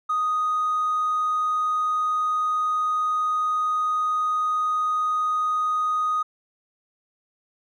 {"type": "tone with hard clipping", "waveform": "sine", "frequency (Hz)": 1244.5, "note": "D#6", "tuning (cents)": 0, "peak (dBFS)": -21, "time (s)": [0.09, 6.23], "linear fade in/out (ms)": 10, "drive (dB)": 1, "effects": []}